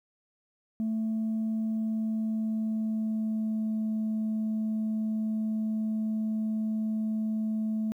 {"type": "tone with pitch glide", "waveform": "sine", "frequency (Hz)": [220.9, 218.1], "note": ["A3", "A3"], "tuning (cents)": [7, -15], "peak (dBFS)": -25, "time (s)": [0.8, 7.92], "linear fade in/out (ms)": 0, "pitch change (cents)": -22, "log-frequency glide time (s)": [1.47, 3.93], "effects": ["tanh soft clip ceiling -25 dBFS", "11-bit"]}